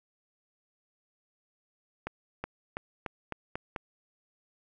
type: accelerating click train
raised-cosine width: 0.5 ms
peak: -19 dBFS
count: 7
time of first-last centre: 2.07-3.762 s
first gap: 370 ms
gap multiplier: 0.89
effects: none